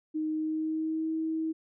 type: tone with pitch glide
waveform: sine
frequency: 311.1 to 319.8 Hz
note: D#4 to D#4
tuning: 0 to +48 cents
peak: -28 dBFS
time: 0.14-1.53 s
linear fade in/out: 20 ms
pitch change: +48 cents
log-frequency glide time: 0.3-1.11 s
effects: none